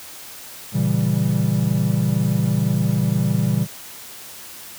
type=chord; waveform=triangle; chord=A# diminished seventh; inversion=none; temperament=equal; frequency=116.54 / 138.59 / 164.81 / 196 Hz; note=A#2 / C#3 / E3 / G3; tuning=0 / 0 / 0 / 0 cents; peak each=-20 dBFS; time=0.72-3.67 s; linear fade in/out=50 ms; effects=white hiss -38 dBFS RMS until 4.78 s + high-pass 60 Hz 12 dB/octave